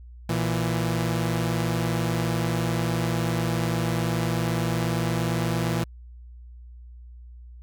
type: tone pair together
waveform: sawtooth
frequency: 117.59 / 166.3 Hz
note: A#2 / E3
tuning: +16 / +16 cents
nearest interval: tritone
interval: 600 cents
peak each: -22 dBFS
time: 0.29-5.84 s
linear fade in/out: 5 ms
effects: added 60 Hz sine -41 dBFS peak until 7.62 s